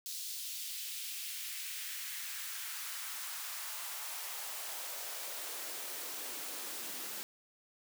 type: noise with high-pass filter sweep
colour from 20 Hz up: white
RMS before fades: -42 dBFS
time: 0.06-7.23 s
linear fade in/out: 0 ms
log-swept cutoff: 4200 to 230 Hz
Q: 1.4
effects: none